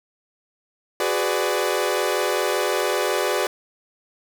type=chord; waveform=sawtooth; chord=G# half-diminished seventh; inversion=third; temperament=equal with one note detuned; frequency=370 / 415.3 / 499.9 / 587.3 Hz; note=F#4 / G#4 / B4 / D5; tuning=0 / 0 / +21 / 0 cents; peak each=-22 dBFS; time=1-3.47 s; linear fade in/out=2 ms; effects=none